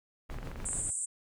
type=noise with tremolo; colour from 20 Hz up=brown; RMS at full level=-38 dBFS; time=0.29-0.91 s; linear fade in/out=20 ms; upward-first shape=triangle; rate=6.8 Hz; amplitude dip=55%
type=click train; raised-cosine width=0.5 ms; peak=-29 dBFS; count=11; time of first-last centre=0.3-0.731 s; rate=23.2 Hz
type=band-pass noise; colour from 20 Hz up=pink; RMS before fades=-35 dBFS; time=0.65-1.06 s; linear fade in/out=10 ms; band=7600 to 9000 Hz; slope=96 dB/octave
effects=none